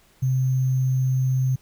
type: tone with sample-and-hold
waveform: sine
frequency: 129.7 Hz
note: C3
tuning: 15 cents flat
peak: -18 dBFS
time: 0.22-1.56 s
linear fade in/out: 10 ms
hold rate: 6300 Hz
effects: pink hiss -58 dBFS RMS until 1.61 s